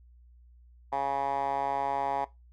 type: tone with band-pass filter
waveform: 10% pulse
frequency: 138.59 Hz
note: C#3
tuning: in tune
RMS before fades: -30 dBFS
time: 0.92-2.25 s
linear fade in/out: 10 ms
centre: 870 Hz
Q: 4.3
effects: noise-tail reverb RT60 0.2 s tail -18 dB re dry + added 60 Hz sine -53 dBFS peak until 2.52 s